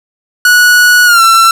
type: tone with pitch glide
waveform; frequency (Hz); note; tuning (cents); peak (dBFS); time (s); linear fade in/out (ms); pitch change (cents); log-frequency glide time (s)
45% pulse; 1467 to 1345.2; F#6 to E6; -15 to +35; -3; 0.45-1.51; 2; -150; 1.05-1.22
effects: none